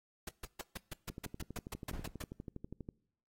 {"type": "noise bursts", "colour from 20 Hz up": "pink", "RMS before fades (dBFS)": -41, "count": 13, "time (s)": [0.27, 2.223], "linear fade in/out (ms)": 5, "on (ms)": 21, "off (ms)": 140}
{"type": "click train", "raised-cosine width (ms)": 3, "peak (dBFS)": -31, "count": 23, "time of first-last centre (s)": [1.1, 2.889], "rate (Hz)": 12.3}
{"type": "noise with exponential decay", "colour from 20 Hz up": "brown", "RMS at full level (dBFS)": -37, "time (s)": [1.93, 2.26], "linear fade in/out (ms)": 5, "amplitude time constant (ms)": 70}
{"effects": ["noise-tail reverb RT60 0.7 s tail -24 dB re dry", "AAC 48 kbps"]}